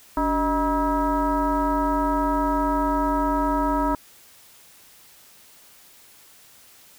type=tone with frequency modulation; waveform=sine; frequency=622.3 Hz; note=D#5; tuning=in tune; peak=-19 dBFS; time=0.17-3.95 s; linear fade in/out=2 ms; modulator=335 Hz; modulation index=1.8; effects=white hiss -51 dBFS RMS until 6.98 s